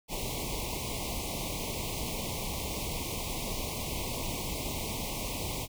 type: band-stop noise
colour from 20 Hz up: pink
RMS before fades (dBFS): -35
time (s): 0.08-5.68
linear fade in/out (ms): 50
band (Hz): 1100 to 2100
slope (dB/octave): 96
effects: none